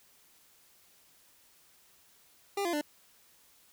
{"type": "tone with pitch steps", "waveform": "25% pulse", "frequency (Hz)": [400, 344.2, 296.2], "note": ["G4", "F4", "D4"], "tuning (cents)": [35, -25, 15], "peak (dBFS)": -26, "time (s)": [2.57, 2.813], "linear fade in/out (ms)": 5, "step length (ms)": 81, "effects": ["white hiss -63 dBFS RMS until 3.72 s"]}